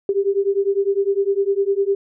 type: beating tone pair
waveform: sine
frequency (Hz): 391.5 / 401.4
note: G4 / G4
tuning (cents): -2 / +41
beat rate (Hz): 9.9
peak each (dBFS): -19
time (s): 0.09-1.95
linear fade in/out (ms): 2
effects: none